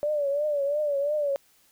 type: tone with vibrato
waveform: sine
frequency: 580 Hz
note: D5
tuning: 22 cents flat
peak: -23 dBFS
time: 0.03-1.36 s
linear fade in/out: 0 ms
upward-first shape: triangle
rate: 2.9 Hz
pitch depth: 94 cents each way
effects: white hiss -62 dBFS RMS until 1.71 s